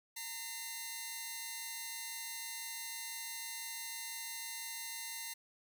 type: tone pair together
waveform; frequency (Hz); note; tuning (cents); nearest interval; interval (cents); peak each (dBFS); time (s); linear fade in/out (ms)
5% pulse; 918 / 2054; A#5 / C7; -27 / -33; octave + major second; 1394; -34 / -33; 0.16-5.34; 10
effects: none